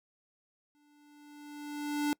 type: tone with exponential growth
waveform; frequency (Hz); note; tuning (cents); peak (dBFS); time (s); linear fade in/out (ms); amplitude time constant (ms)
square; 293.7; D4; 0; -27; 0.75-2.13; 0; 300
effects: noise-tail reverb RT60 0.1 s tail -26 dB re dry